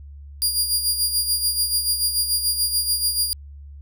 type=tone with tremolo; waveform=20% pulse; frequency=4820 Hz; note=D8; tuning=44 cents sharp; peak=-11 dBFS; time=0.42-3.33 s; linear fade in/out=0 ms; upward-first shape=sine; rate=6.9 Hz; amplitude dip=60%; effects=added 71 Hz sine -37 dBFS peak until 3.81 s